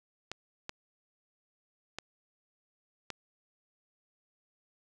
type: clicks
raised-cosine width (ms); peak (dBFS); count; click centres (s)
0.2; -20; 4; 0.316 / 0.694 / 1.986 / 3.103
effects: none